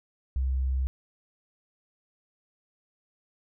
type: tone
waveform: sine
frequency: 65.41 Hz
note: C2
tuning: in tune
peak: -24 dBFS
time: 0.36-0.87 s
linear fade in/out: 0 ms
effects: none